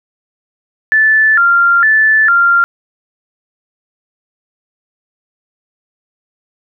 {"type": "tone with vibrato", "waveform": "sine", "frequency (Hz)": 1559, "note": "G6", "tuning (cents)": -10, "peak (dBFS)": -6, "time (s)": [0.92, 2.64], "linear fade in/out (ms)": 0, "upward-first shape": "square", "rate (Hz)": 1.1, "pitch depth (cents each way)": 200, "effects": []}